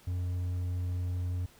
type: tone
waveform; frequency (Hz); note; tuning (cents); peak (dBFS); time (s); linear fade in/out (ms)
triangle; 89.5; F2; +43; -28; 0.07-1.46; 5
effects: pink hiss -59 dBFS RMS until 1.59 s